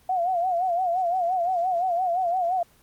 sine tone with vibrato, 716 Hz, F5, 43 cents sharp, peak -21 dBFS, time 0.09-2.63 s, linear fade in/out 5 ms, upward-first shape sine, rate 5.8 Hz, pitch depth 100 cents each way, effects pink hiss -58 dBFS RMS until 2.82 s + Opus 24 kbps

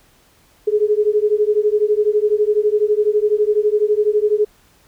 sine beating tone pair, 415.3 / 427.3 Hz, G#4 / G#4, 0 / +49 cents, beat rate 12 Hz, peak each -16 dBFS, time 0.67-4.45 s, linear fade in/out 10 ms, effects pink hiss -54 dBFS RMS until 4.87 s

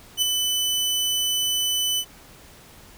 sawtooth tone with ADSR envelope, 3000 Hz, F#7, 23 cents sharp, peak -13 dBFS, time 0.17-2.05 s, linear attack 53 ms, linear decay 3 ms, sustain -5 dB, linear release 64 ms, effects pink hiss -48 dBFS RMS until 2.97 s

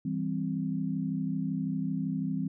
sine chord, C major, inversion first, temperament just, 163.52 / 196.22 / 261.6 Hz, E3 / G3 / C4, -14 / +2 / 0 cents, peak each -33 dBFS, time 0.05-2.48 s, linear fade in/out 5 ms, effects none

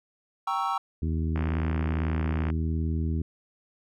triangle chord, G diminished seventh, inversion none, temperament equal, 784 / 932.3 / 1108.7 / 1318.5 Hz, G5 / Bb5 / Db6 / Fb6, 0 / 0 / 0 / 0 cents, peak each -29 / -30 / -29 / -29 dBFS, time 0.47-0.78 s, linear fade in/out 5 ms
harmonic tone, 80.2 Hz, E2, 47 cents flat, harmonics 1 / 2 / 3 / 4 / 5, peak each -26 / -32 / -34 / -38 / -44 dBFS, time 1.02-3.22 s, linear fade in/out 5 ms
click train, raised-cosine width 0.5 ms, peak -20 dBFS, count 72, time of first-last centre 1.36-2.501 s, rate 62.2 Hz
effects none

